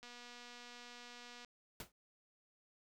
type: click train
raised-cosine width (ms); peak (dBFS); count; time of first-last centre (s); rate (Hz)
0.2; -37; 344; 0.03-1.447; 242
type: noise with exponential decay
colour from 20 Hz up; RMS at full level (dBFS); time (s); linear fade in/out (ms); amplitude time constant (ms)
pink; -43; 1.8-1.92; 2; 25
effects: none